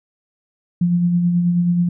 sine tone with tremolo, 174.61 Hz, F3, in tune, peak -12 dBFS, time 0.81-1.89 s, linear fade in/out 5 ms, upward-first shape sine, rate 9.3 Hz, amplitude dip 35%, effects none

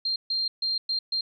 sine tone bursts at uneven times, 4186 Hz, C8, in tune, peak -24 dBFS, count 5, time 0.05-0.16 / 0.3-0.48 / 0.62-0.78 / 0.89-0.99 / 1.12-1.21 s, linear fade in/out 5 ms, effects none

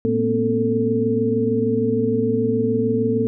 sine tone cluster, 114.7 / 224.3 / 243.9 / 270.5 / 444.7 Hz, A#2 / A3 / B3 / C#4 / A4, -28 / +34 / -21 / -42 / +18 cents, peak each -26 / -25 / -22 / -28 / -20 dBFS, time 0.05-3.27 s, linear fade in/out 0 ms, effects none

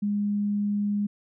sine tone, 205.2 Hz, G#3, 21 cents flat, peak -23 dBFS, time 0.02-1.07 s, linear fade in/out 10 ms, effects none

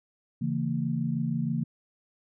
sine tone cluster, 138.6 / 164.9 / 228.1 Hz, C#3 / E3 / A#3, 0 / +1 / -37 cents, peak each -31 / -30 / -30 dBFS, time 0.41-1.64 s, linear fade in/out 10 ms, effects none

